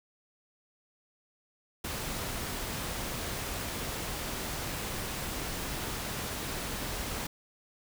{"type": "noise", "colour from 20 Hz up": "pink", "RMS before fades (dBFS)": -36, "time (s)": [1.84, 7.27], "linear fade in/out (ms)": 5, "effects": []}